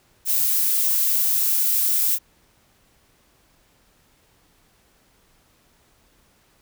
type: noise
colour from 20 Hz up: violet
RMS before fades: -20 dBFS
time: 0.25-2.19 s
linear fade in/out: 50 ms
effects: pink hiss -60 dBFS RMS until 6.61 s